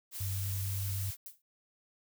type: noise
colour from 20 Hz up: blue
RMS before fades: -41 dBFS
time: 0.11-1.17 s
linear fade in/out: 50 ms
type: tone with pitch glide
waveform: sine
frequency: 96.7 to 97.32 Hz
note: G2 to G2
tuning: -23 to -12 cents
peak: -33 dBFS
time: 0.2-1.11 s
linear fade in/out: 10 ms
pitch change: +11 cents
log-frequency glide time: 0.31-0.47 s
type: noise with exponential decay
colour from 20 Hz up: violet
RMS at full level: -41 dBFS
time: 1.26-1.42 s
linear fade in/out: 2 ms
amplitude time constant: 33 ms
effects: none